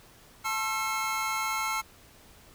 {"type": "tone cluster", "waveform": "square", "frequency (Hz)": [875, 1068, 1343, 2168], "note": ["A5", "C6", "E6", "C#7"], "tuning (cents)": [-10, 35, 32, -39], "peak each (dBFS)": [-35, -38, -33, -34], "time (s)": [0.44, 1.82], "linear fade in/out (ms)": 20, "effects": ["pink hiss -55 dBFS RMS until 2.54 s"]}